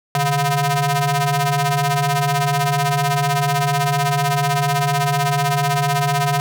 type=ring-modulated tone; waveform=sawtooth; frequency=281.4 Hz; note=C#4; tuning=26 cents sharp; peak=-9 dBFS; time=0.15-6.4 s; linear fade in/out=0 ms; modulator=430 Hz; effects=none